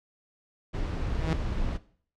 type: noise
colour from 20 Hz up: brown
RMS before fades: -30 dBFS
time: 0.73-1.78 s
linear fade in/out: 20 ms
type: tone with exponential growth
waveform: sawtooth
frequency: 160.1 Hz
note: D#3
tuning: 50 cents sharp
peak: -20 dBFS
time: 1-1.33 s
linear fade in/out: 2 ms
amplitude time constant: 70 ms
effects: noise-tail reverb RT60 0.5 s tail -17 dB re dry + low-pass 5000 Hz 12 dB/octave